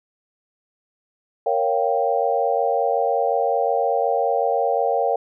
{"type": "chord", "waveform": "sine", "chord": "G half-diminished seventh", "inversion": "first", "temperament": "equal", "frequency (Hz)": [466.2, 554.4, 698.5, 784], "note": ["Bb4", "Db5", "F5", "G5"], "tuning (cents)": [0, 0, 0, 0], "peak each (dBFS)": -23, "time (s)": [1.46, 5.16], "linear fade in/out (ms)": 5, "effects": []}